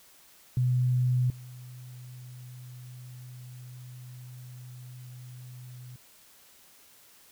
sine tone with level steps, 125.2 Hz, B2, 24 cents sharp, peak -22 / -42 dBFS, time 0.57-5.96 s, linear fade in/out 2 ms, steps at 1.3 s, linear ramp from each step 2 ms, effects white hiss -57 dBFS RMS until 7.31 s

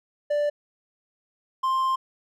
triangle tone pair in turn, 587.3 / 1051 Hz, D5 / C6, 0 / +7 cents, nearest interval minor seventh, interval 1007 cents, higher second, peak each -19 dBFS, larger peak neither, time 0.3-0.5 / 1.63-1.96 s, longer second, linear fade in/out 10 ms, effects none

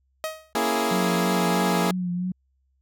sawtooth tone with exponential decay, 631 Hz, D#5, 24 cents sharp, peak -20 dBFS, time 0.24-0.53 s, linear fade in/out 0 ms, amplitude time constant 63 ms
15% pulse chord, A# half-diminished seventh, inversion none, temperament equal, 233.1 / 277.2 / 329.6 / 415.3 Hz, A#3 / C#4 / E4 / G#4, 0 / 0 / 0 / 0 cents, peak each -20 / -24 / -22 / -20 dBFS, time 0.55-1.91 s, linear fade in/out 2 ms
sine tone with vibrato, 179.7 Hz, F3, 50 cents sharp, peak -24 dBFS, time 0.91-2.32 s, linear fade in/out 5 ms, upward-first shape triangle, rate 3.1 Hz, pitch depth 45 cents each way
effects added 66 Hz sine -65 dBFS peak until 2.81 s

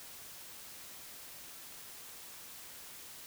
silence, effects white hiss -50 dBFS RMS until 3.26 s

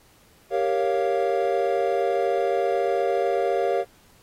triangle chord, G half-diminished seventh, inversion none, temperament equal, 392 / 466.2 / 554.4 / 698.5 Hz, G4 / Bb4 / Db5 / F5, 0 / 0 / 0 / 0 cents, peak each -24 dBFS, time 0.5-3.85 s, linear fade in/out 50 ms, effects pink hiss -57 dBFS RMS until 4.22 s + AAC 48 kbps

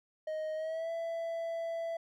triangle tone with pitch glide, 624 to 664.9 Hz, D#5 to E5, +5 to +15 cents, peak -32 dBFS, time 0.27-1.97 s, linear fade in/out 5 ms, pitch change +110 cents, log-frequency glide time 0.55-0.91 s, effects none

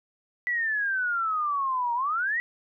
sine exponential two-way sweep, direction down then up, 1977 to 932 to 1977 Hz, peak -24 dBFS, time 0.47-2.4 s, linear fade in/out 0 ms, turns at 1.94 s, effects none

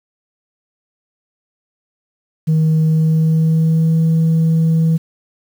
sine tone with pitch glide, 158 to 162.07 Hz, D#3 to E3, +27 to -29 cents, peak -8 dBFS, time 2.47-4.98 s, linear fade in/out 20 ms, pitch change +44 cents, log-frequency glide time 2.84-3.99 s, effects tanh soft clip ceiling -9 dBFS + 7-bit

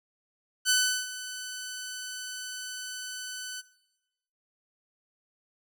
10% pulse tone with ADSR envelope, 1504 Hz, F#6, 28 cents sharp, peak -12 dBFS, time 0.65-3.62 s, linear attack 47 ms, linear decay 360 ms, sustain -16 dB, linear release 26 ms, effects noise-tail reverb RT60 1.0 s tail -19 dB re dry

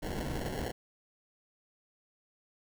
pink noise with sample-and-hold, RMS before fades -36 dBFS, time 0.02-0.72 s, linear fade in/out 10 ms, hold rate 1225 Hz, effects none

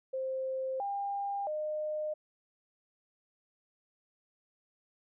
sine tone with pitch steps, 525 / 801 / 611 Hz, C5 / G5 / D#5, +6 / +37 / -32 cents, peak -32 dBFS, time 0.13-2.14 s, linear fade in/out 10 ms, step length 670 ms, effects none

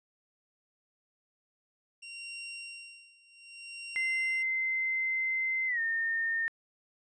sawtooth tone with tremolo, 2759 Hz, F7, 22 cents flat, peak -36 dBFS, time 2.02-4.43 s, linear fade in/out 10 ms, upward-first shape sine, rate 0.63 Hz, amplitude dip 90%
sine tone with pitch glide, 2071 to 1823.9 Hz, C7 to A#6, -18 to -38 cents, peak -28 dBFS, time 3.96-6.48 s, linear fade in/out 0 ms, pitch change -220 cents, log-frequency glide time 5.67-5.8 s
effects resampled to 22050 Hz

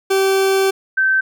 40% pulse / sine tone pair in turn, 386.8 / 1547.2 Hz, G4 / G6, -23 / -23 cents, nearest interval 2 octaves, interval 2400 cents, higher second, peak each -12 dBFS, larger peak neither, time 0.1-0.71 / 0.97-1.21 s, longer first, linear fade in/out 10 ms, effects none

